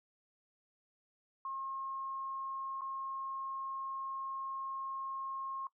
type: tone with dropouts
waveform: sine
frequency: 1075 Hz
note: C6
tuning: 47 cents sharp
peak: -38 dBFS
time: 1.45-5.67 s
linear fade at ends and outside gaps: 2 ms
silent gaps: 2.81-2.817 s
effects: noise-tail reverb RT60 0.1 s tail -18 dB re dry